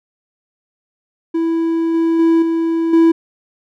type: tone with level steps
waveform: triangle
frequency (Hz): 329.6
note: E4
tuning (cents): 0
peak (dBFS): -12 / -10 / -7 / -12 / -5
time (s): 1.34-3.12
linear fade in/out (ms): 10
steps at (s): 1.94 / 2.19 / 2.42 / 2.93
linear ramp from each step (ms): 5
effects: none